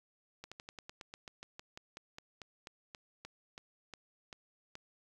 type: slowing click train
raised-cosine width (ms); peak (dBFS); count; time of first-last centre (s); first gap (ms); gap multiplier
0.2; -29; 22; 0.44-4.754; 76; 1.09
effects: 10-bit